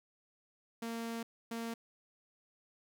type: tone bursts at uneven times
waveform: sawtooth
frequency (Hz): 230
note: A#3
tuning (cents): -23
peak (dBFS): -34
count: 2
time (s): 0.82-1.23 / 1.51-1.74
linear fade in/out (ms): 5
effects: none